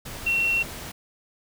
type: tone in noise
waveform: sine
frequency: 2724 Hz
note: F7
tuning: 44 cents flat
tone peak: -20 dBFS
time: 0.26-0.63 s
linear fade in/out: 10 ms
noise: pink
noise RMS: -37 dBFS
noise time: 0.05-0.92 s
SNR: +14 dB
effects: none